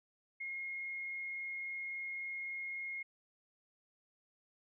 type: tone with frequency modulation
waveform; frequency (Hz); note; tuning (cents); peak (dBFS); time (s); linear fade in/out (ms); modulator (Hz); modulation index
sine; 2149; C7; +46; -39; 0.4-3.03; 10; 23.6; 0.33
effects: none